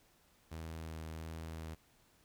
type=tone with vibrato; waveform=sawtooth; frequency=80.4 Hz; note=E2; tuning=43 cents flat; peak=-39 dBFS; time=0.51-1.75 s; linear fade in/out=10 ms; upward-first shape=sine; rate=1.4 Hz; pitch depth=13 cents each way; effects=pink hiss -69 dBFS RMS until 2.24 s